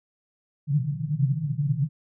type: band-pass noise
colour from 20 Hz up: pink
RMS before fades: -25 dBFS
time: 0.67-1.89 s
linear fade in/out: 50 ms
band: 130 to 160 Hz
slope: 96 dB/octave
effects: none